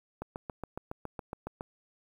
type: click train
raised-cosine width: 1 ms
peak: -23 dBFS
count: 11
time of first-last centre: 0.22-1.609 s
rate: 7.2 Hz
effects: 9-bit